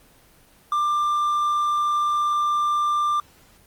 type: tone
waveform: triangle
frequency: 1188 Hz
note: D6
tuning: 20 cents sharp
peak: -17 dBFS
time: 0.72-3.2 s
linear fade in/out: 2 ms
effects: pink hiss -54 dBFS RMS until 3.66 s + Opus 24 kbps